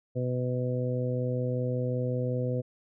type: harmonic tone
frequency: 125.3 Hz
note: B2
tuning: 25 cents sharp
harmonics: 1 / 2 / 3 / 4 / 5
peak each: -29 / -35 / -39 / -32 / -42 dBFS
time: 0.15-2.62 s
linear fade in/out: 20 ms
effects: none